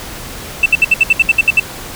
sine tone bursts, 2664 Hz, E7, 18 cents sharp, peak -3 dBFS, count 11, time 0.63-1.599 s, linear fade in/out 5 ms, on 29 ms, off 65 ms, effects tanh soft clip ceiling -1 dBFS + pink hiss -28 dBFS RMS until 1.95 s

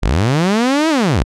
sawtooth linear two-way sweep, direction up then down, 35.04 to 329.6 to 35.04 Hz, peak -8 dBFS, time 0.02-1.24 s, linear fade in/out 20 ms, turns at 0.89 s, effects low-pass 7000 Hz 12 dB/octave

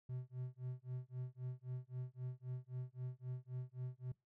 triangle tone with tremolo, 126.6 Hz, B2, 43 cents sharp, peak -38 dBFS, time 0.09-4.12 s, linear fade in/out 5 ms, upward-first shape sine, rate 3.8 Hz, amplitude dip 100%, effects noise-tail reverb RT60 0.2 s tail -22 dB re dry

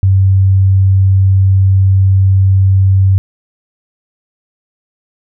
sine tone, 96 Hz, G2, 36 cents flat, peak -5 dBFS, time 0.03-3.18 s, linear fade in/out 0 ms, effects none

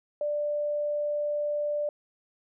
sine tone, 590 Hz, D5, 8 cents sharp, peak -26 dBFS, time 0.21-1.89 s, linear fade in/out 2 ms, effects none

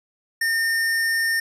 square tone, 1818 Hz, A#6, 44 cents flat, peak -20 dBFS, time 0.41-1.4 s, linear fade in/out 5 ms, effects resampled to 32000 Hz + 10-bit

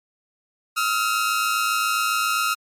sawtooth tone pair together, 1275 / 1382.4 Hz, D#6 / F6, +42 / -18 cents, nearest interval minor second, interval 140 cents, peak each -19 dBFS, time 0.76-2.55 s, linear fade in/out 20 ms, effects MP3 64 kbps

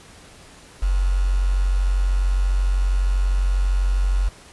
sine tone with quantisation, 46.25 Hz, F#1, in tune, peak -16 dBFS, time 0.82-4.29 s, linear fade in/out 10 ms, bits 6, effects pink hiss -46 dBFS RMS until 4.52 s + resampled to 24000 Hz

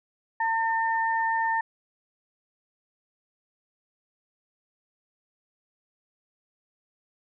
sine tone pair together, 904 / 1808 Hz, A5 / A6, +47 / +47 cents, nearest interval octave, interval 1200 cents, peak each -24 / -28 dBFS, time 0.4-1.61 s, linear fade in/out 5 ms, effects none

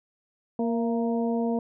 harmonic tone with a mistuned harmonic, 233.1 Hz, A#3, in tune, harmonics 1 / 2 / 3 / 4, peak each -25 / -29 / -33 / -39 dBFS, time 0.59-1.59 s, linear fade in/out 2 ms, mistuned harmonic 3, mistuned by -41 cents, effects none

